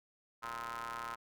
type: ring-modulated tone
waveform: sawtooth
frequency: 117.7 Hz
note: A#2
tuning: 17 cents sharp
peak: -33 dBFS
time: 0.42-1.16 s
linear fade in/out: 20 ms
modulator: 1160 Hz
effects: none